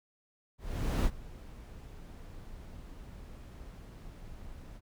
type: noise with ADSR envelope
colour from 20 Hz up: brown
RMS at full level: -26 dBFS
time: 0.58-4.81 s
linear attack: 470 ms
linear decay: 54 ms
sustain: -21 dB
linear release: 46 ms
effects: none